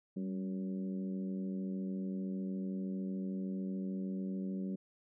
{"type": "harmonic tone with a mistuned harmonic", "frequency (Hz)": 93.4, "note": "F#2", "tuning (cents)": 17, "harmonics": [2, 3, 4, 5, 6], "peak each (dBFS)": [-36, -45, -48, -54, -55], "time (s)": [0.16, 4.76], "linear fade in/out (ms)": 10, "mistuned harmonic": 2, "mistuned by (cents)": 47, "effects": []}